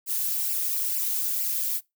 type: noise with flanger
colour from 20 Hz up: violet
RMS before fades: -27 dBFS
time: 0.06-1.81 s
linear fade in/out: 50 ms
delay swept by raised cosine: 0.39 to 3.39 ms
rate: 2.2 Hz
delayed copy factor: +0.85
effects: noise-tail reverb RT60 0.2 s tail -23 dB re dry